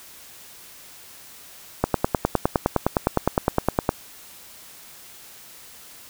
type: click train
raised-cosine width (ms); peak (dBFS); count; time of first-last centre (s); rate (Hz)
1; -3; 21; 1.84-3.891; 9.75
effects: white hiss -45 dBFS RMS until 6.09 s